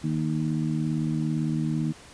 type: harmonic tone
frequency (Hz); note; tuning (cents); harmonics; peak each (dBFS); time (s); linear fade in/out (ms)
77.78; D#2; 0; 2 / 3 / 4; -26 / -29 / -31; 0.03-1.93; 20
effects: pink hiss -48 dBFS RMS until 2.13 s + resampled to 22050 Hz